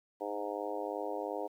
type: harmonic tone with a mistuned harmonic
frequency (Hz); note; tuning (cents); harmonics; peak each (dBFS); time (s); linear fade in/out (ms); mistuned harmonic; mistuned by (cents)
102.8; G#2; -17; 3 / 4 / 5 / 6 / 7 / 8 / 9; -43 / -41 / -40 / -43 / -42 / -46 / -45; 0.2-1.48; 20; 3; +15
effects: 11-bit